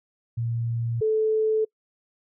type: tone pair in turn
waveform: sine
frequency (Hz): 116.54 / 436.2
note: A#2 / A4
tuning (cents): 0 / -15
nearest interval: octave + major seventh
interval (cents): 2285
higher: second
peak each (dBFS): -24 / -19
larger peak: second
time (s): 0.37-1.01 / 1.01-1.65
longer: neither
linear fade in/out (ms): 10
effects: noise-tail reverb RT60 0.1 s tail -26 dB re dry